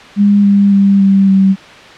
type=tone with pitch steps; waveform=sine; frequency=203.2 / 200.5 / 197.87 / 195.26 / 192.68 Hz; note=G#3 / G3 / G3 / G3 / G3; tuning=-38 / +39 / +16 / -7 / -30 cents; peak=-5 dBFS; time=0.16-1.56 s; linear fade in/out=50 ms; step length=280 ms; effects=white hiss -34 dBFS RMS until 1.97 s + low-pass 3000 Hz 12 dB/octave